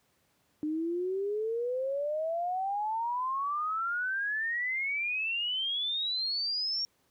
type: exponential sweep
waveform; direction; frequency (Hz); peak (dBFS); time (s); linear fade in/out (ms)
sine; up; 299.8 to 5588; -29; 0.63-6.85; 0
effects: pink hiss -71 dBFS RMS until 7.1 s + high-pass 80 Hz 12 dB/octave